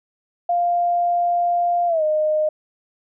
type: tone with pitch glide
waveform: sine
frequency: 698.5 to 615.1 Hz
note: F5 to D#5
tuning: 0 to -20 cents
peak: -16 dBFS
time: 0.49-2.49 s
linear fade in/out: 5 ms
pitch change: -220 cents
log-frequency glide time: 1.87-2.03 s
effects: none